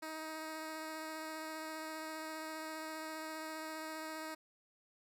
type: tone with vibrato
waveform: 10% pulse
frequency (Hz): 315.1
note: D#4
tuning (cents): +22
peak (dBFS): -34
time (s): 0.02-4.35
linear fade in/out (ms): 10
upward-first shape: sine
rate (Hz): 15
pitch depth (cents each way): 11
effects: none